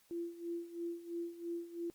sine tone with tremolo, 341.1 Hz, F4, 41 cents flat, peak -36 dBFS, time 0.11-1.9 s, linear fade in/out 0 ms, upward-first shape sine, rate 3 Hz, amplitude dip 80%, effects white hiss -69 dBFS RMS until 1.94 s + Opus 48 kbps

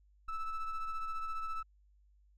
triangle ring-modulated tone, 659.3 Hz, E5, in tune, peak -30 dBFS, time 0.28-1.63 s, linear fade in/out 10 ms, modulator 652 Hz, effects added 50 Hz sine -63 dBFS peak until 2.37 s

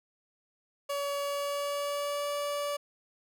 30% pulse tone with pitch glide, 567 to 577.9 Hz, C#5 to D5, +39 to -28 cents, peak -28 dBFS, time 0.89-2.77 s, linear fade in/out 10 ms, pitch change +33 cents, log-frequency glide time 1.19-2.31 s, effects none

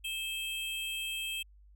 square tone pair together, 2616 / 3190 Hz, E7 / G7, -14 / +30 cents, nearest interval minor third, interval 344 cents, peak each -38 / -38 dBFS, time 0.04-1.43 s, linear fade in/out 10 ms, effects added 50 Hz sine -55 dBFS peak until 1.75 s

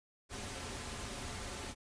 pink noise with comb filter, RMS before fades -43 dBFS, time 0.29-1.75 s, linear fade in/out 50 ms, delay 6.3 ms, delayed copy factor -0.55, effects resampled to 22050 Hz

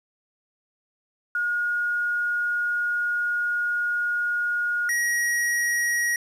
sine / square tone pair in turn, 1436 / 1900.6 Hz, F6 / A#6, +48 / +33 cents, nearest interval perfect fourth, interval 485 cents, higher second, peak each -22 dBFS, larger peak neither, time 1.35-4.89 / 4.89-6.16 s, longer first, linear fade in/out 2 ms, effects resampled to 32000 Hz + 9-bit

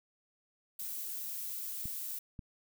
violet noise, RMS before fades -40 dBFS, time 0.79-2.19 s, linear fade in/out 5 ms
clicks, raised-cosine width 5 ms, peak -30 / -31 dBFS, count 2, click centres 1.856 / 2.392 s
effects none

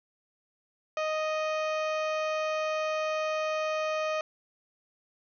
harmonic tone, 622.3 Hz, D#5, in tune, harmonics 1 / 2 / 3 / 4 / 5 / 6 / 7 / 8 / 9 / 10, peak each -29 / -34 / -42 / -38 / -46 / -53 / -51 / -56 / -53 / -53 dBFS, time 0.97-4.21 s, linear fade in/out 2 ms, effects none

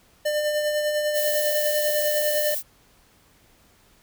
square tone with tremolo, 599 Hz, D5, 34 cents sharp, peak -21 dBFS, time 0.25-2.55 s, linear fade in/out 10 ms, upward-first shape sine, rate 10 Hz, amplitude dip 35%
violet noise, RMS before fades -28 dBFS, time 1.13-2.63 s, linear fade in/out 50 ms
effects pink hiss -58 dBFS RMS until 4.02 s

